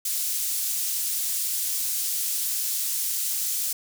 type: high-pass noise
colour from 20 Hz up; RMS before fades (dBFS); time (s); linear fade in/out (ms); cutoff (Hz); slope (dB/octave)
pink; -27; 0.05-3.73; 5; 7300; 12
effects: none